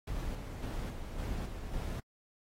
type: noise with tremolo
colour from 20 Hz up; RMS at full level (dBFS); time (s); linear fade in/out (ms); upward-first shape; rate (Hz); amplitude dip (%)
brown; -37; 0.07-2; 5; square; 1.8; 40
effects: AAC 48 kbps